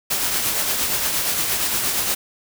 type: noise with tremolo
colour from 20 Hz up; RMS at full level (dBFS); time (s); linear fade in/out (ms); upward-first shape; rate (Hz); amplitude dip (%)
white; -20; 0.1-2.15; 10; triangle; 8.6; 40
effects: none